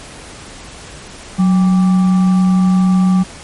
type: tone with frequency modulation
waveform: sine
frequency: 185 Hz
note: F#3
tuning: in tune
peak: -8 dBFS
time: 1.38-3.24 s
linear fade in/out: 20 ms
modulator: 982 Hz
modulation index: 0.21
effects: pink hiss -34 dBFS RMS until 3.43 s + MP3 48 kbps